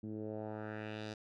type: tone with low-pass filter sweep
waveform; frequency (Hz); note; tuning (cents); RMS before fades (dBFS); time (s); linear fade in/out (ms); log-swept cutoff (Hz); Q
10% pulse; 107.5; A2; -40; -43; 0.03-1.14; 5; 250 to 5300; 1.9
effects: none